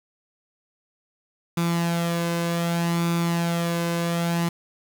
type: tone with flanger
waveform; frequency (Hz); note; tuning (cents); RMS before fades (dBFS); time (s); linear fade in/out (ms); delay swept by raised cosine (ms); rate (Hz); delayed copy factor
sawtooth; 169.8; F3; -48; -24; 1.57-4.49; 5; 0.83 to 1.93; 0.65; +0.5
effects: 7-bit